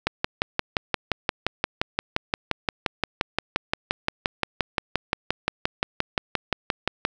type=click train; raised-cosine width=0.3 ms; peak=-5 dBFS; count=41; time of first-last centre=0.07-7.051 s; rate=5.73 Hz; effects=none